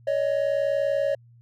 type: tone pair together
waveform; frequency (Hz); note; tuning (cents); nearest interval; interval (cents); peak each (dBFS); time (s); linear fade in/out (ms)
triangle; 561 / 621.2; C#5 / D#5; +21 / -3; major second; 176; -21 / -24; 0.07-1.15; 5
effects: added 118 Hz sine -50 dBFS peak until 1.41 s